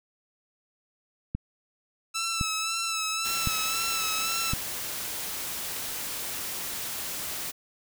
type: click train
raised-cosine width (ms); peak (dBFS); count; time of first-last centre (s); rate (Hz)
5; -16; 4; 1.35-4.535; 0.942
type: tone with vibrato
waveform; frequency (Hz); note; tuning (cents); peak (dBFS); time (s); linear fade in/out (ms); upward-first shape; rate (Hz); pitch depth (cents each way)
10% pulse; 1318.5; E6; 0; -19; 2.14-4.54; 20; sine; 1.9; 38
type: noise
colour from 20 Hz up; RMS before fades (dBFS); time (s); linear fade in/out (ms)
white; -34; 3.24-7.52; 20
effects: none